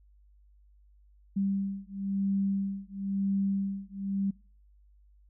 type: beating tone pair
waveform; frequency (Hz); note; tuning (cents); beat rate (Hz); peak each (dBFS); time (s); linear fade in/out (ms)
sine; 196 / 196.99; G3 / G3; 0 / +9; 0.99; -31; 1.36-4.31; 10
effects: noise-tail reverb RT60 0.4 s tail -25 dB re dry + added 50 Hz sine -57 dBFS peak until 5.29 s